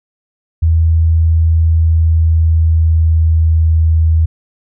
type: tone with pitch glide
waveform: sine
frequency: 81.4 to 80.51 Hz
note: E2 to E2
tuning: -21 to -40 cents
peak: -7 dBFS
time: 0.62-4.26 s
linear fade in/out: 10 ms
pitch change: -19 cents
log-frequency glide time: 1.54-3.71 s
effects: none